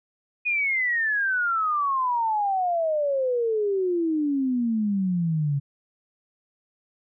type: exponential sweep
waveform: sine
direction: down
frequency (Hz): 2489 to 137.8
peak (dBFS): -21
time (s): 0.45-5.6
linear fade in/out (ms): 20
effects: none